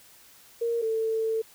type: tone pair in turn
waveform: sine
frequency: 466.2 / 445.5 Hz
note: A#4 / A4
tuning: 0 / +22 cents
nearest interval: minor second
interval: 78 cents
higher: first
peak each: -24 dBFS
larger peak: neither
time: 0.61-0.82 / 0.82-1.42 s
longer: second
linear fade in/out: 10 ms
effects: white hiss -54 dBFS RMS until 1.54 s